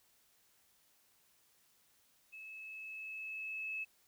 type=tone with level ramp; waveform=sine; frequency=2597 Hz; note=E7; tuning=26 cents flat; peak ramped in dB=-48 to -37 dBFS; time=2.32-3.85 s; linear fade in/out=20 ms; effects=white hiss -71 dBFS RMS until 4.07 s